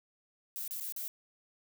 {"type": "noise with dropouts", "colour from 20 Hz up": "violet", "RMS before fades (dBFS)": -39, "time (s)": [0.56, 1.08], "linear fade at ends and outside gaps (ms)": 0, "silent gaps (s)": [[0.678, 0.709], [0.8, 0.808], [0.923, 0.963]], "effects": []}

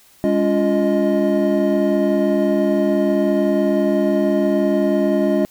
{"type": "tone cluster", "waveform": "triangle", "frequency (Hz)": [203.9, 283.2, 349.2, 622], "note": ["G#3", "C#4", "F4", "D#5"], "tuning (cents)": [-32, 37, 0, -1], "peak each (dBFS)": -18, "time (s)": [0.24, 5.45], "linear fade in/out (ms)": 0, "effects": ["white hiss -51 dBFS RMS until 5.5 s"]}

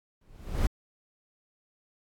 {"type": "noise with exponential growth", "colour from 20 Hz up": "brown", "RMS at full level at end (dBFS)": -22, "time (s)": [0.21, 0.67], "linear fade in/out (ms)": 5, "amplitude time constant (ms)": 100, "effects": ["AAC 64 kbps"]}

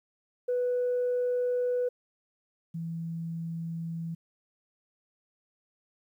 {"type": "tone pair in turn", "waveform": "sine", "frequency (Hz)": [493.9, 165.58], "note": ["B4", "E3"], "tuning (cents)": [0, 8], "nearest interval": "octave + perfect fifth", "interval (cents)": 1892, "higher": "first", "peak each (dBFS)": [-24, -32], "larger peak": "first", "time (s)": [[0.48, 1.89], [2.74, 4.15]], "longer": "neither", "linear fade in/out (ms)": 10, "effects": ["tanh soft clip ceiling -22 dBFS", "11-bit"]}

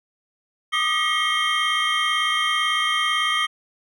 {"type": "tone cluster", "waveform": "triangle", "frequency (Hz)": [1183, 1241, 1916, 2169, 3162], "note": ["D6", "D#6", "A#6", "C#7", "G7"], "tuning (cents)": [12, -5, 47, -38, 14], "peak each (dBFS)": [-27, -23, -25, -25, -22], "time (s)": [0.72, 3.47], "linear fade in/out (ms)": 20, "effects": []}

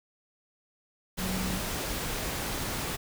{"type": "tone in noise", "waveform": "sine", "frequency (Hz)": 186.8, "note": "F#3", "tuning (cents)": 17, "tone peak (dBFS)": -32, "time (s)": [1.18, 1.6], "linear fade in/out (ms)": 20, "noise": "pink", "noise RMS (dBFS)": -33, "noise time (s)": [1.17, 2.97], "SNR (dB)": -2, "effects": []}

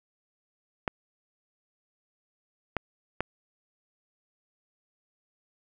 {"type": "clicks", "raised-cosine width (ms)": 0.5, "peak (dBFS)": -12, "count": 3, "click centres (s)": [0.878, 2.767, 3.206], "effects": []}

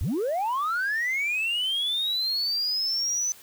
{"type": "linear sweep", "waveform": "sine", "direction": "up", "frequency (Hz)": [58, 6080], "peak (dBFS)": -22, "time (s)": [0.01, 3.32], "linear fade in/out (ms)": 0, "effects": ["tanh soft clip ceiling -22 dBFS", "white hiss -50 dBFS RMS until 3.42 s"]}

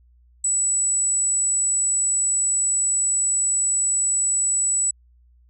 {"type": "tone", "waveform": "sine", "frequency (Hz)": 7890, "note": "B8", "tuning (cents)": -3, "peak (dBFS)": -18, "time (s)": [0.44, 4.91], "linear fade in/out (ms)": 5, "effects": ["added 60 Hz sine -52 dBFS peak until 5.49 s"]}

